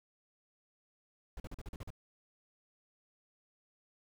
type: noise bursts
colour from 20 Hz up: brown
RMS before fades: -43 dBFS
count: 8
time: 1.37-1.904 s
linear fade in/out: 2 ms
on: 30 ms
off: 42 ms
effects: none